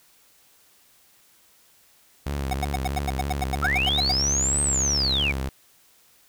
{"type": "tone with vibrato", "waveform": "sawtooth", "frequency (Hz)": 68.9, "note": "C#2", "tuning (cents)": -10, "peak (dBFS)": -22, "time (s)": [2.26, 5.49], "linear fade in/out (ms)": 5, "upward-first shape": "sine", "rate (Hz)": 3.1, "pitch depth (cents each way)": 73}
{"type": "tone bursts", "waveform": "square", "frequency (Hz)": 740, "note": "F#5", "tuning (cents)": 0, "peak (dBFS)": -24, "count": 15, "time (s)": [2.51, 4.118], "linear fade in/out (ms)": 5, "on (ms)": 26, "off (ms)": 87}
{"type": "linear two-way sweep", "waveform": "sine", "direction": "up then down", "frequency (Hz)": [1244.5, 8372, 2186], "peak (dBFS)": -21, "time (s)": [3.62, 5.32], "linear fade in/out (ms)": 10, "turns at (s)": 4.62}
{"effects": ["white hiss -58 dBFS RMS until 6.28 s"]}